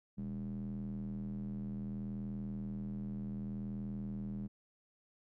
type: tone with band-pass filter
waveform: square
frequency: 40.32 Hz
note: E1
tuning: 38 cents flat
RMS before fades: -41 dBFS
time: 0.17-4.48 s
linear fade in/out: 20 ms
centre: 180 Hz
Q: 7.3
effects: none